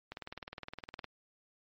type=click train; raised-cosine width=0.3 ms; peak=-26 dBFS; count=19; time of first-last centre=0.12-1.043 s; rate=19.5 Hz; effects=MP3 32 kbps